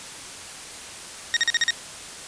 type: tone bursts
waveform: 20% pulse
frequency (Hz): 1864.7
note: A#6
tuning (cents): 0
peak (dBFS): -12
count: 6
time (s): 1.34-1.706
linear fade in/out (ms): 0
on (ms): 26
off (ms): 42
effects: white hiss -38 dBFS RMS until 2.27 s + resampled to 22050 Hz